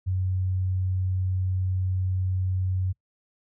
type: tone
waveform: sine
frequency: 93 Hz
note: F#2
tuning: 9 cents sharp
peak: -23 dBFS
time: 0.06-2.93 s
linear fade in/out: 20 ms
effects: noise-tail reverb RT60 0.1 s tail -22 dB re dry